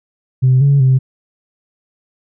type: tone with pitch steps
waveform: sine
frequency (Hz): 129.1 / 140.6 / 131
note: C3 / C#3 / C3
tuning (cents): -23 / +25 / +2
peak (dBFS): -6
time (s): 0.42-0.99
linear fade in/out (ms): 20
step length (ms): 190
effects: tanh soft clip ceiling -4 dBFS